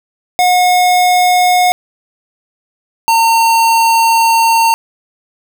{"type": "tone pair in turn", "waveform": "square", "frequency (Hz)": [724, 911.3], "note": ["F#5", "A#5"], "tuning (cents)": [-38, -39], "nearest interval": "major third", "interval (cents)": 399, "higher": "second", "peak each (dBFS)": -8, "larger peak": "neither", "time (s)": [[0.39, 1.72], [3.08, 4.74]], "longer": "second", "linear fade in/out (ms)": 0, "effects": []}